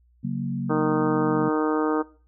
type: chord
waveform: sine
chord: F# major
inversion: second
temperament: equal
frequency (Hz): 138.59 / 185 / 233.1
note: C#3 / F#3 / A#3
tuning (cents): 0 / 0 / 0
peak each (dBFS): -29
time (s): 0.23-1.5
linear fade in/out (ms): 20
type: harmonic tone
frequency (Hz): 154.5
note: D#3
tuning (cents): -12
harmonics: 2 / 3 / 4 / 5 / 6 / 7 / 8 / 9 / 10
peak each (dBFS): -24 / -25 / -34 / -34 / -33 / -36 / -31 / -42 / -39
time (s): 0.69-2.03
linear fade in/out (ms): 20
effects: noise-tail reverb RT60 0.4 s tail -19 dB re dry + added 60 Hz sine -57 dBFS peak until 2.27 s